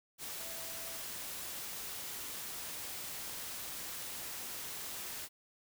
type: tone in noise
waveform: sine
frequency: 659.3 Hz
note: E5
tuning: in tune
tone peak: -53 dBFS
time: 0.36-1.01 s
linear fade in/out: 50 ms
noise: white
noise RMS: -43 dBFS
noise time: 0.18-5.29 s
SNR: -13 dB
effects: none